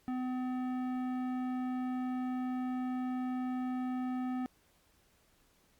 sine tone with tanh clipping, 253.7 Hz, B3, 47 cents sharp, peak -35 dBFS, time 0.08-4.46 s, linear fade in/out 0 ms, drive 14 dB, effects pink hiss -69 dBFS RMS until 5.79 s + Opus 48 kbps

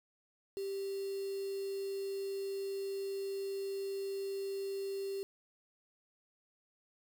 sine tone with quantisation, 392.5 Hz, G4, 2 cents sharp, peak -36 dBFS, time 0.57-5.23 s, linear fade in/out 0 ms, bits 8, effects none

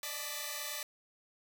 5% pulse tone cluster, 590 / 619 / 873 / 1163 / 1986 Hz, D5 / D#5 / A5 / D6 / B6, +8 / -9 / -14 / -17 / +9 cents, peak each -32 / -37 / -35 / -35 / -31 dBFS, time 0.03-0.83 s, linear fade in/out 2 ms, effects none

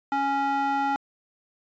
square tone with band-pass filter, 277.2 Hz, C#4, in tune, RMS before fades -25 dBFS, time 0.12-0.96 s, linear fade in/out 0 ms, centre 1000 Hz, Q 2.8, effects resampled to 16000 Hz

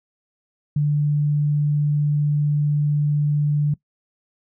sine tone, 147.4 Hz, D3, 7 cents sharp, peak -16 dBFS, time 0.76-3.74 s, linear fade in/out 5 ms, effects noise-tail reverb RT60 0.1 s tail -21 dB re dry

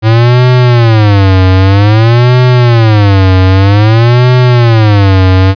square tone with vibrato, 108.4 Hz, A2, 25 cents flat, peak -3 dBFS, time 0.02-5.55 s, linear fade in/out 50 ms, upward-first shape sine, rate 0.52 Hz, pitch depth 260 cents each way, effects resampled to 11025 Hz

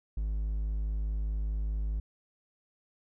triangle tone, 52.4 Hz, G#1, 16 cents sharp, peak -27 dBFS, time 0.17-2 s, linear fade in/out 5 ms, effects none

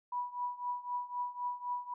sine tone with tremolo, 980 Hz, B5, 14 cents flat, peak -31 dBFS, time 0.12-1.94 s, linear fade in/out 5 ms, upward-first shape triangle, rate 3.9 Hz, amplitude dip 90%, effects none

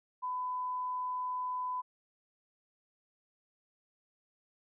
sine tone, 1003 Hz, B5, 26 cents sharp, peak -33 dBFS, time 0.22-1.82 s, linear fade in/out 20 ms, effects none

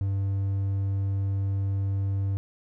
triangle tone, 98 Hz, G2, in tune, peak -22 dBFS, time 0.01-2.37 s, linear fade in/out 0 ms, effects none

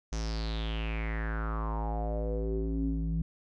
square tone with low-pass filter sweep, 55 Hz, A1, in tune, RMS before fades -32 dBFS, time 0.12-3.22 s, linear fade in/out 5 ms, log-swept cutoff 6200 to 180 Hz, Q 6.2, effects none

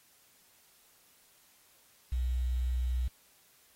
sine tone with quantisation, 62.2 Hz, B1, 13 cents sharp, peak -28 dBFS, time 2.12-3.08 s, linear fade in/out 5 ms, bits 9, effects white hiss -64 dBFS RMS until 3.75 s + AAC 48 kbps

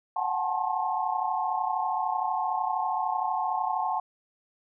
sine tone cluster, 733 / 764 / 848 / 881 / 1070 Hz, F#5 / G5 / G#5 / A5 / C6, -16 / -45 / +36 / +2 / +38 cents, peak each -31 / -34 / -33 / -31 / -32 dBFS, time 0.16-4 s, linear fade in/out 5 ms, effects none

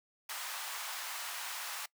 pink high-pass noise, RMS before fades -41 dBFS, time 0.29-1.86 s, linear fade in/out 5 ms, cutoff 850 Hz, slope 24 dB/octave, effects noise-tail reverb RT60 0.1 s tail -22 dB re dry

